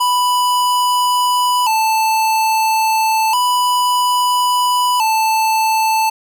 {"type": "tone with vibrato", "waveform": "square", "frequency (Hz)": 934, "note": "A#5", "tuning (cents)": 3, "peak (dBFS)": -13, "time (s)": [0, 6.1], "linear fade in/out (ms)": 10, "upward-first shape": "square", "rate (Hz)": 0.3, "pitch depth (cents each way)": 100, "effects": []}